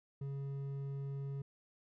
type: tone with hard clipping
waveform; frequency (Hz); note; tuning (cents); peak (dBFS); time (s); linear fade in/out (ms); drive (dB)
triangle; 138.59; C#3; 0; -40; 0.21-1.42; 5; 9
effects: none